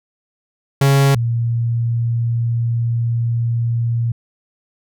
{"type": "tone pair in turn", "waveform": ["45% pulse", "sine"], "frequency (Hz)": [138.3, 117.04], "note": ["C#3", "A#2"], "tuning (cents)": [-4, 7], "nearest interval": "minor third", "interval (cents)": 289, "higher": "first", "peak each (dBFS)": [-10, -15], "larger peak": "first", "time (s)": [[0.81, 1.15], [1.15, 4.12]], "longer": "second", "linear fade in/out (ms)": 5, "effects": []}